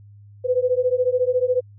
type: beating tone pair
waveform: sine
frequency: 495.3 / 509.3 Hz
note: B4 / C5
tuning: +5 / -47 cents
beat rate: 14 Hz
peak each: -20 dBFS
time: 0.44-1.61 s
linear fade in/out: 20 ms
effects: added 102 Hz sine -43 dBFS peak until 1.78 s